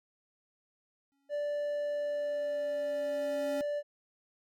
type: tone with exponential growth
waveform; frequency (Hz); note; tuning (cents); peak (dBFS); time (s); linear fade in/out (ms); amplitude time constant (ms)
square; 277.7; C#4; +3; -36; 1.12-3.61; 0; 540
type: tone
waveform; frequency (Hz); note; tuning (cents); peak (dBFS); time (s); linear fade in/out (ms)
triangle; 585; D5; -7; -29; 1.29-3.83; 50
effects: none